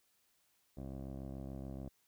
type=tone with low-pass filter; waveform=15% pulse; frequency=67 Hz; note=C2; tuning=42 cents sharp; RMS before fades=-45 dBFS; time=0.77-1.89 s; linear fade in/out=5 ms; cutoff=510 Hz; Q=1.8; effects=white hiss -75 dBFS RMS until 2.07 s